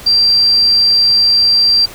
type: tone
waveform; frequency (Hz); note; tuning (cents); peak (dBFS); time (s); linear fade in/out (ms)
sine; 4715; D8; +6; -7; 0.06-1.86; 10
effects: pink hiss -33 dBFS RMS until 1.94 s